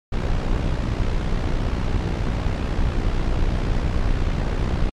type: noise with amplitude modulation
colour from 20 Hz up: brown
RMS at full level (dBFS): -18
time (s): 0.12-4.9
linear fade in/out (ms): 10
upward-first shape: sine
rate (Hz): 61.5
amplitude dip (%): 60
effects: low-pass 5000 Hz 12 dB/octave + MP3 64 kbps